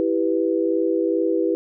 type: chord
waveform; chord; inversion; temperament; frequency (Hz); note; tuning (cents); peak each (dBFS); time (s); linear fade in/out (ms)
sine; E minor; none; equal; 329.6 / 392 / 493.9; E4 / G4 / B4; 0 / 0 / 0; -21 / -23 / -23; 0-1.55; 0
effects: none